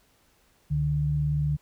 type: tone pair together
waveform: sine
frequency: 69.47 / 147.2 Hz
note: C#2 / D3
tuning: +4 / +4 cents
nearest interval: octave + minor second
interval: 1300 cents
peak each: -31 / -23 dBFS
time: 0.7-1.57 s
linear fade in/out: 20 ms
effects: pink hiss -64 dBFS RMS until 1.61 s